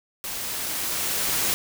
white noise with level ramp, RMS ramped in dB -32 to -23 dBFS, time 0.24-1.54 s, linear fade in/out 0 ms, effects none

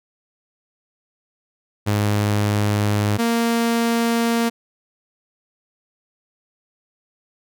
sawtooth tone pair in turn, 103.83 / 232.2 Hz, G#2 / A#3, 0 / -7 cents, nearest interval octave + major second, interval 1393 cents, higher second, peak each -13 dBFS, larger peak neither, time 1.86-3.18 / 3.18-4.5 s, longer neither, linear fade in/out 20 ms, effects none

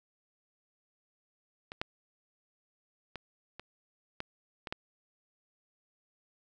clicks, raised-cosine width 0.3 ms, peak -25 / -16 / -24 / -27 / -20 / -23 / -18 dBFS, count 7, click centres 1.719 / 1.815 / 3.157 / 3.596 / 4.204 / 4.672 / 4.725 s, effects none

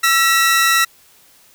sawtooth tone pair together, 1338.1 / 1925 Hz, E6 / B6, +26 / -45 cents, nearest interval tritone, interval 629 cents, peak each -11 dBFS, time 0.03-0.85 s, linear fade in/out 10 ms, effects white hiss -50 dBFS RMS until 1.54 s

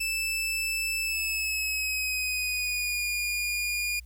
sawtooth tone with pitch glide, 2637 to 2432 Hz, E7 to D#7, 0 to -40 cents, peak -24 dBFS, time 0-4 s, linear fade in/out 10 ms, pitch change -140 cents, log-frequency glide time 1-3.07 s, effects added 60 Hz sine -44 dBFS peak until 4.05 s + white hiss -67 dBFS RMS until 4.05 s

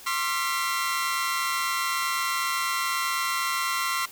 sawtooth tone cluster, 1062 / 1170 / 1369 / 1974 Hz, C6 / D6 / F6 / B6, +25 / -7 / -35 / -1 cents, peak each -25 / -31 / -26 / -29 dBFS, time 0.06-4.06 s, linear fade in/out 10 ms, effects white hiss -46 dBFS RMS until 4.11 s

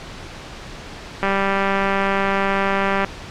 click train, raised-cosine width 0.5 ms, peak -5 dBFS, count 357, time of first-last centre 1.23-3.046 s, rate 196 Hz, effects pink hiss -35 dBFS RMS until 3.3 s + low-pass 5000 Hz 12 dB/octave

